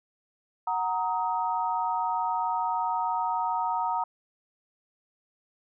sine chord, D# minor, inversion first, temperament equal with one note detuned, 740 / 932.3 / 1259 Hz, F#5 / A#5 / D#6, 0 / 0 / +20 cents, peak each -31 / -27 / -33 dBFS, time 0.67-4.04 s, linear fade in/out 5 ms, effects none

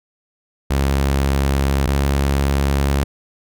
sawtooth tone pair in turn, 68.7 / 69.42 Hz, C#2 / C#2, -15 / +3 cents, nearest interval unison, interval 18 cents, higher second, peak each -11 dBFS, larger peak neither, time 0.7-1.87 / 1.87-3.04 s, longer neither, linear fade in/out 10 ms, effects none

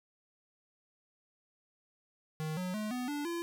square tone with pitch steps, 156.1 / 182.45 / 213.2 / 249.2 / 291.3 / 340.5 Hz, D#3 / F#3 / G#3 / B3 / D4 / F4, +6 / -24 / +46 / +16 / -14 / -44 cents, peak -35 dBFS, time 2.4-3.42 s, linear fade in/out 0 ms, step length 170 ms, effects none

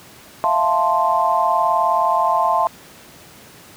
sine chord, F major seventh, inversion third, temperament equal, 659.3 / 698.5 / 880 / 1046.5 Hz, E5 / F5 / A5 / C6, 0 / 0 / 0 / 0 cents, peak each -22 / -21 / -19 / -18 dBFS, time 0.44-2.67 s, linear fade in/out 0 ms, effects pink hiss -43 dBFS RMS until 3.76 s + high-pass 100 Hz 12 dB/octave

